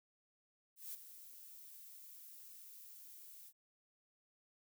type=noise with ADSR envelope; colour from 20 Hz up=violet; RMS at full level=-45 dBFS; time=0.76-3.53 s; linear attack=180 ms; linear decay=13 ms; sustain=-11 dB; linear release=60 ms; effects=none